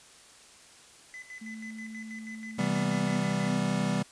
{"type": "tone with tremolo", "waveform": "triangle", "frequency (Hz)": 2013, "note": "B6", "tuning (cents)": 33, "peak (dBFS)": -39, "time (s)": [1.14, 3.55], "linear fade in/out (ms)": 0, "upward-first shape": "square", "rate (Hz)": 6.2, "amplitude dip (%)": 75}
{"type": "tone with pitch glide", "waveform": "sine", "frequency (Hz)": [220, 251.3], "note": ["A3", "B3"], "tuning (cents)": [0, 30], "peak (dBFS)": -39, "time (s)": [1.41, 3.59], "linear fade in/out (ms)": 10, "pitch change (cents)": 230, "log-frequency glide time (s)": [2.55, 3.46]}
{"type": "chord", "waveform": "square", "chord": "C major seventh", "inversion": "none", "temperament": "equal with one note detuned", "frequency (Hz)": [130.81, 163.49, 196, 246.9], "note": ["C3", "E3", "G3", "B3"], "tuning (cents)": [0, -14, 0, 0], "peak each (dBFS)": [-36, -33, -30, -34], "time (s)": [2.58, 4.03], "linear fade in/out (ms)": 10}
{"effects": ["white hiss -54 dBFS RMS until 4.11 s", "resampled to 22050 Hz"]}